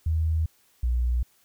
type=tone pair in turn; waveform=sine; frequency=80 / 60.57 Hz; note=D#2 / B1; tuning=+49 / -33 cents; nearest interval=perfect fourth; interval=482 cents; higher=first; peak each=-21 dBFS; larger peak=neither; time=0.06-0.46 / 0.83-1.23 s; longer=neither; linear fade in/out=5 ms; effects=white hiss -63 dBFS RMS until 1.44 s